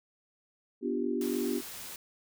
sine chord, G dominant seventh, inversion first, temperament equal, 246.9 / 293.7 / 349.2 / 392 Hz, B3 / D4 / F4 / G4, 0 / 0 / 0 / 0 cents, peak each -33 / -35 / -35 / -34 dBFS, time 0.81-1.62 s, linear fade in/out 50 ms
white noise, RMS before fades -43 dBFS, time 1.21-1.96 s, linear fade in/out 2 ms
effects none

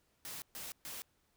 white noise bursts, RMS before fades -45 dBFS, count 3, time 0.25-1.02 s, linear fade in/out 0 ms, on 170 ms, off 130 ms, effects pink hiss -75 dBFS RMS until 1.36 s

